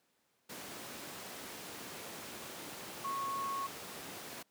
sine tone in noise, 1100 Hz, C#6, 14 cents flat, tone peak -35 dBFS, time 3.04-3.67 s, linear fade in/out 10 ms, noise pink, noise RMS -45 dBFS, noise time 0.49-4.43 s, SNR +7 dB, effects pink hiss -75 dBFS RMS until 4.5 s + high-pass 200 Hz 12 dB/octave

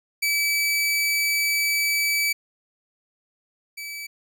sawtooth tone pair in turn, 2300 / 2300 Hz, D7 / D7, -37 / -37 cents, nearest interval unison, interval 0 cents, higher neither, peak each -17 / -29 dBFS, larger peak first, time 0.22-2.33 / 3.77-4.07 s, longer first, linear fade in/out 10 ms, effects none

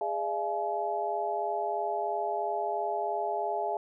sine tone cluster, 412.4 / 598 / 681 / 850 Hz, G#4 / D5 / F5 / G#5, -12 / +31 / -44 / +40 cents, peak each -35 / -37 / -32 / -33 dBFS, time 0.01-3.77 s, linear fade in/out 2 ms, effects none

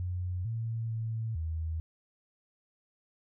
sine tone with pitch steps, 90.2 / 113.7 / 112.3 / 80.5 Hz, F#2 / A#2 / A2 / E2, -44 / -43 / +36 / -41 cents, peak -31 dBFS, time 0-1.8 s, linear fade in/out 0 ms, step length 450 ms, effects none

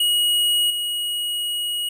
square tone with level steps, 2899 Hz, F#7, 36 cents flat, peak -17 / -23 dBFS, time 0-1.89 s, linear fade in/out 5 ms, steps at 0.7 s, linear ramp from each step 5 ms, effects none

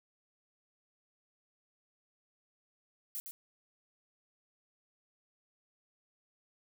violet noise with echo, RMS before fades -39 dBFS, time 3.15-3.2 s, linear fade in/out 0 ms, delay 110 ms, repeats 1, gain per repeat -6 dB, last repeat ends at 3.31 s, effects none

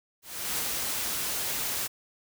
white noise with ADSR envelope, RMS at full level -29 dBFS, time 0.22-1.88 s, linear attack 370 ms, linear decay 4 ms, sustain -2 dB, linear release 21 ms, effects none

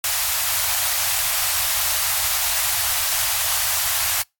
white band-stop noise, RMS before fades -21 dBFS, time 0.04-4.22 s, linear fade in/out 2 ms, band 110 to 620 Hz, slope 48 dB/octave, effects noise-tail reverb RT60 0.2 s tail -26 dB re dry + AAC 64 kbps

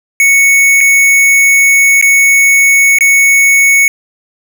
square tone with dropouts, 2217 Hz, C#7, in tune, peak -5 dBFS, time 0.2-3.88 s, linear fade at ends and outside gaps 1 ms, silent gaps 0.806-0.81 / 2.013-2.025 / 2.986-3.008 s, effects none

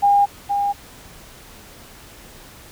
sine tone with echo, 808 Hz, G#5, 48 cents flat, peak -11 dBFS, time 0.02-0.26 s, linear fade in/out 20 ms, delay 470 ms, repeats 1, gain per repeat -6 dB, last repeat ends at 0.73 s, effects pink hiss -43 dBFS RMS until 2.71 s

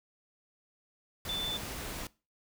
sine tone in noise, 3520 Hz, A7, in tune, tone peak -32 dBFS, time 1.29-1.57 s, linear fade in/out 2 ms, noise pink, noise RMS -40 dBFS, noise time 1.25-2.07 s, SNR +5 dB, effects noise-tail reverb RT60 0.3 s tail -21 dB re dry

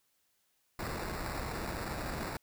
pink noise with sample-and-hold, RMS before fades -38 dBFS, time 0.79-2.37 s, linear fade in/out 2 ms, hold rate 3150 Hz, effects white hiss -75 dBFS RMS until 2.42 s

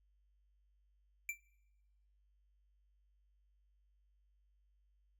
square tone with exponential decay, 2349 Hz, D7, in tune, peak -34 dBFS, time 1.29-1.38 s, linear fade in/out 2 ms, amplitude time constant 19 ms, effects noise-tail reverb RT60 1.0 s tail -23 dB re dry + added 50 Hz sine -70 dBFS peak until 5.19 s

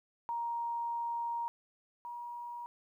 sine tone pair in turn, 938 / 954.9 Hz, A#5 / A#5, +11 / +41 cents, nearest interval unison, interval 30 cents, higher second, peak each -33 / -40 dBFS, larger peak first, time 0.29-1.48 / 2.05-2.66 s, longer first, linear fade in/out 0 ms, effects 12-bit

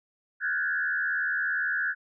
sine tone with frequency modulation, 1586 Hz, G6, 20 cents sharp, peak -25 dBFS, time 0.4-1.95 s, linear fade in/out 50 ms, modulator 77.4 Hz, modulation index 1.7, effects none

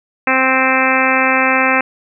harmonic tone, 261.6 Hz, C4, in tune, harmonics 1 / 2 / 3 / 4 / 5 / 6 / 7 / 8 / 9 / 10, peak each -20 / -20 / -20 / -20 / -20 / -20 / -20 / -20 / -20 / -20 dBFS, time 0.27-1.81 s, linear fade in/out 2 ms, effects none

